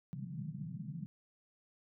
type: band-pass noise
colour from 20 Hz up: white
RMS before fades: -43 dBFS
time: 0.13-1.06 s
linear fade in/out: 0 ms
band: 130 to 190 Hz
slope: 48 dB/octave
effects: none